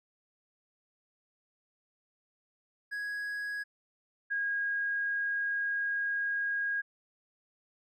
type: tone pair in turn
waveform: triangle / sine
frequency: 1661.2 / 1635.5 Hz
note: G#6 / G#6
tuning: 0 / -27 cents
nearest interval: unison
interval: 27 cents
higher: first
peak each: -32 / -29 dBFS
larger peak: second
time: 2.91-3.64 / 4.3-6.82 s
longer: second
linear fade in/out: 20 ms
effects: none